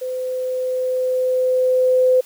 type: tone with level ramp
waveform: sine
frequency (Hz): 510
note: C5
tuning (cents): -44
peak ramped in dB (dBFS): -22 to -10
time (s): 0.01-2.21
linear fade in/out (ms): 10
effects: white hiss -46 dBFS RMS until 2.25 s + high-pass 300 Hz 12 dB/octave